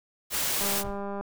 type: noise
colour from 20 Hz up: white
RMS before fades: -28 dBFS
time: 0.3-0.84 s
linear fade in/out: 50 ms
type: click train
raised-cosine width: 1 ms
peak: -22 dBFS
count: 121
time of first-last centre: 0.61-1.21 s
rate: 200 Hz
type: noise with exponential decay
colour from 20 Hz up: brown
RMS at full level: -33 dBFS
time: 0.84-1.13 s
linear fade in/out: 5 ms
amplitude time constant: 63 ms
effects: none